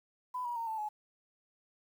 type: tone with pitch steps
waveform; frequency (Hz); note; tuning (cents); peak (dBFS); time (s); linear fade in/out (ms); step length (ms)
sine; 1000 / 959.3 / 920.2 / 882.7 / 846.7; B5 / A#5 / A#5 / A5 / G#5; +21 / +49 / -23 / +5 / +33; -34; 0.34-0.89; 10; 110
effects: 10-bit